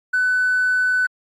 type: tone with hard clipping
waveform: sine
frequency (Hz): 1500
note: F#6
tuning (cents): +23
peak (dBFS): -16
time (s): 0.13-1.07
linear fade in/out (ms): 10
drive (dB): 1
effects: AAC 48 kbps